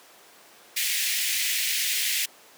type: high-pass noise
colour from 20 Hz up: pink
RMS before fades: -26 dBFS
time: 0.76-2.26 s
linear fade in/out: 10 ms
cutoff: 1900 Hz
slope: 48 dB/octave
effects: pink hiss -51 dBFS RMS until 2.57 s + high-pass 400 Hz 12 dB/octave